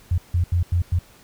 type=tone bursts at uneven times; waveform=sine; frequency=87.31 Hz; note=F2; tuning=in tune; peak=-16 dBFS; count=5; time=0.11-0.18 / 0.34-0.44 / 0.52-0.63 / 0.72-0.82 / 0.92-0.99 s; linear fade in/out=5 ms; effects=pink hiss -51 dBFS RMS until 1.23 s